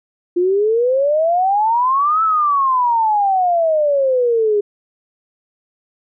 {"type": "exponential two-way sweep", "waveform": "sine", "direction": "up then down", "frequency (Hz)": [345.3, 1325, 405.2], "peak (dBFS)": -12, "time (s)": [0.36, 4.61], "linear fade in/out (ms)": 10, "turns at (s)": 2.23, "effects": []}